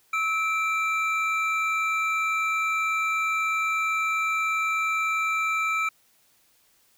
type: tone pair together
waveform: triangle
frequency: 1300.9 / 2349 Hz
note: E6 / D7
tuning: -23 / 0 cents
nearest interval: minor seventh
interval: 1023 cents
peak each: -24 dBFS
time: 0.13-5.89 s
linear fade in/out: 5 ms
effects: white hiss -63 dBFS RMS until 6.97 s